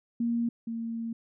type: tone pair in turn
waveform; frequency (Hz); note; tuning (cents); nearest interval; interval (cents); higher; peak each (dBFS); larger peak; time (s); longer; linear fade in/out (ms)
sine; 234.4 / 229.2; A#3 / A#3; +10 / -29; unison; 39; first; -25 / -31; first; 0.2-0.49 / 0.67-1.13; second; 5
effects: none